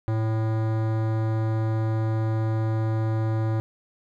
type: tone with hard clipping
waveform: sine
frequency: 110.6 Hz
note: A2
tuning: 9 cents sharp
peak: -24 dBFS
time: 0.08-3.6 s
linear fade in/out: 0 ms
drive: 18 dB
effects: none